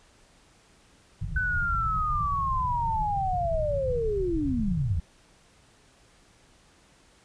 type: low-pass noise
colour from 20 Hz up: pink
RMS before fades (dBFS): -32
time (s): 1.21-5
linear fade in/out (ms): 10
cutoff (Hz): 170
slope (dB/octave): 96
type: linear sweep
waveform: sine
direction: down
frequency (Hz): 1518 to 66.7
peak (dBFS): -25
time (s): 1.36-5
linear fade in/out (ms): 5
effects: pink hiss -59 dBFS RMS until 7.24 s + resampled to 22050 Hz